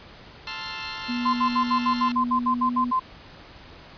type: chord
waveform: 10% pulse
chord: F major seventh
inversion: first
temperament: equal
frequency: 880 / 1046.5 / 1318.5 / 1396.9 Hz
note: A5 / C6 / E6 / F6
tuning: 0 / 0 / 0 / 0 cents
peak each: -27 / -27 / -31 / -28 dBFS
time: 0.47-2.12 s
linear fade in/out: 2 ms
type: tone with pitch glide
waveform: sine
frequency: 242.5 to 244.5 Hz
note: B3 to B3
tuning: -31 to -17 cents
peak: -25 dBFS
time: 1.08-2.92 s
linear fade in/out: 20 ms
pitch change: +14 cents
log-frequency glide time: 2.52-2.74 s
type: tone bursts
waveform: sine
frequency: 1035 Hz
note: C6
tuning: 19 cents flat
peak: -19 dBFS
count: 12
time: 1.25-2.997 s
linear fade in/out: 10 ms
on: 86 ms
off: 65 ms
effects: pink hiss -46 dBFS RMS until 3.97 s + resampled to 11025 Hz